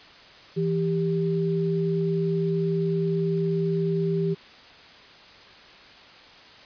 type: tone pair together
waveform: sine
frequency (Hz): 165.14 / 394.7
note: E3 / G4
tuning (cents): +3 / +12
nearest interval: octave + minor third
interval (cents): 1509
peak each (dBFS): -24 / -25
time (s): 0.56-4.35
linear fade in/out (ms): 20
effects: white hiss -48 dBFS RMS until 6.65 s + resampled to 11025 Hz